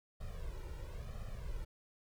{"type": "noise with flanger", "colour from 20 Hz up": "brown", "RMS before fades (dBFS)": -43, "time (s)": [0.2, 1.65], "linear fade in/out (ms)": 10, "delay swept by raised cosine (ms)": [1.6, 2.16], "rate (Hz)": 1, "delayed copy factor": 0.95, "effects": []}